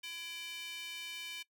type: tone with high-pass filter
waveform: square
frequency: 335.4 Hz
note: E4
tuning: 30 cents sharp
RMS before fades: -44 dBFS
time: 0.03-1.43 s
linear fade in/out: 10 ms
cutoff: 2700 Hz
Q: 3.8
effects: noise-tail reverb RT60 0.1 s tail -21 dB re dry